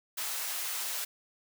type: high-pass noise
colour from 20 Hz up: white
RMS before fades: -35 dBFS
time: 0.17-1.05 s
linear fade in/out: 10 ms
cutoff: 690 Hz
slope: 12 dB/octave
effects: none